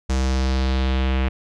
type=tone with low-pass filter sweep; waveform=square; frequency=65.41 Hz; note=C2; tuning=in tune; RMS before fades=-20 dBFS; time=0.09-1.29 s; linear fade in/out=10 ms; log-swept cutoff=6900 to 2600 Hz; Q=2.1; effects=none